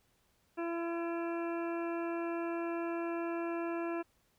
harmonic tone, 337.8 Hz, E4, 42 cents sharp, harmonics 1 / 2 / 3 / 4 / 5 / 7 / 8, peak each -35 / -41 / -45 / -47 / -49 / -52 / -53 dBFS, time 0.57-4.03 s, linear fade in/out 20 ms, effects pink hiss -73 dBFS RMS until 4.38 s

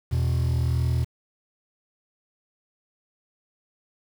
triangle tone pair together, 82.41 / 123.47 Hz, E2 / B2, 0 / 0 cents, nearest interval perfect fifth, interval 700 cents, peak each -20 / -20 dBFS, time 0.11-1.05 s, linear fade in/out 20 ms, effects tanh soft clip ceiling -16 dBFS + 7-bit

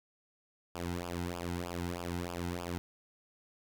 sawtooth tone with flanger, 87.31 Hz, F2, in tune, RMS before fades -38 dBFS, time 0.75-2.78 s, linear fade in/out 0 ms, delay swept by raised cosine 0.49 to 1.79 ms, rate 3.2 Hz, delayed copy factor -0.9, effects none

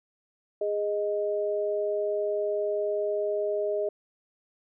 sine tone pair together, 412.3 / 622.3 Hz, G#4 / D#5, -13 / 0 cents, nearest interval perfect fifth, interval 713 cents, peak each -28 dBFS, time 0.61-3.89 s, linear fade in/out 5 ms, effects none

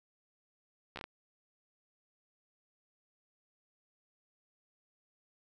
slowing click train, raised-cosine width 0.3 ms, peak -26 dBFS, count 5, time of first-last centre 0.96-1.04 s, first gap 13 ms, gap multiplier 1.3, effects 10-bit

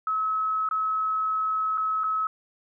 sine tone with dropouts, 1288 Hz, E6, 41 cents flat, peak -23 dBFS, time 0.07-2.27 s, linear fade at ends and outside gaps 2 ms, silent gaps 0.689-0.711 / 1.775-1.779 / 2.036-2.04 s, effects none

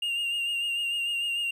triangle tone with vibrato, 2805 Hz, F7, 7 cents sharp, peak -25 dBFS, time 0.02-1.51 s, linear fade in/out 5 ms, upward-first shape sine, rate 6.7 Hz, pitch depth 31 cents each way, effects 11-bit

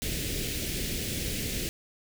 pink band-stop noise, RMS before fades -32 dBFS, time 0.02-1.69 s, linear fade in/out 0 ms, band 480 to 2100 Hz, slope 24 dB/octave, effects none

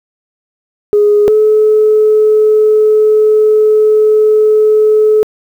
sine tone pair in turn, 415.3 / 429.4 Hz, G#4 / A4, 0 / -42 cents, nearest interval minor second, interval 58 cents, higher second, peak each -4 dBFS, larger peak neither, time 0.93-1.28 / 1.28-5.23 s, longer second, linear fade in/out 0 ms, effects tanh soft clip ceiling 0 dBFS + 7-bit

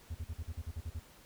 triangle tone bursts, 80.2 Hz, E2, 47 cents flat, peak -34 dBFS, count 10, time 0.1-0.996 s, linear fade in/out 10 ms, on 50 ms, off 44 ms, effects pink hiss -59 dBFS RMS until 1.25 s

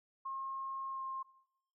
sine tone with pitch glide, 1074 to 1063.5 Hz, C6 to C6, +45 to +28 cents, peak -38 dBFS, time 0.25-1.23 s, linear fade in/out 10 ms, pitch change -17 cents, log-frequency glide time 0.9-1.02 s, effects noise-tail reverb RT60 0.8 s tail -20 dB re dry

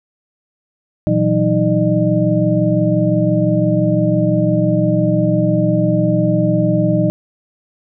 sine tone cluster, 119.3 / 165.2 / 185.1 / 311.3 / 605 Hz, A#2 / E3 / F#3 / D#4 / D#5, +41 / +4 / +1 / +1 / -49 cents, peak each -18 dBFS, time 1.07-7.1 s, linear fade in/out 0 ms, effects none

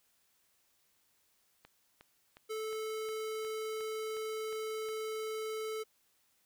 click train, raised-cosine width 0.3 ms, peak -37 dBFS, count 10, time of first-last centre 1.65-4.887 s, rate 2.78 Hz
square tone, 436.7 Hz, A4, 13 cents flat, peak -37 dBFS, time 2.49-5.84 s, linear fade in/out 20 ms
effects white hiss -73 dBFS RMS until 6.45 s

